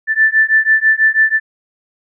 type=beating tone pair; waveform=sine; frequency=1760 / 1766.1 Hz; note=A6 / A6; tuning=0 / +6 cents; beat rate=6.1 Hz; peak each=-12 dBFS; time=0.07-1.4 s; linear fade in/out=50 ms; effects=none